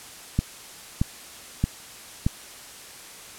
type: click train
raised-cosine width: 5 ms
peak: -8 dBFS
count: 4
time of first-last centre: 0.39-2.265 s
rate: 1.6 Hz
effects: white hiss -43 dBFS RMS until 3.38 s + low-pass 11000 Hz 12 dB/octave